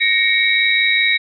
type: tone cluster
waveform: sine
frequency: 1868 / 2188 / 2293 / 3817 Hz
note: A#6 / C#7 / D7 / A#7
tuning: +3 / -23 / -42 / +40 cents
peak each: -18 dBFS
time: 0-1.18 s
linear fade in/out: 20 ms
effects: none